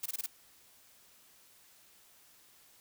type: noise bursts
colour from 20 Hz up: blue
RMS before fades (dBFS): -36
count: 5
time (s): 0.03-0.263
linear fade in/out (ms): 5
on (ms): 29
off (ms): 22
effects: white hiss -62 dBFS RMS until 2.8 s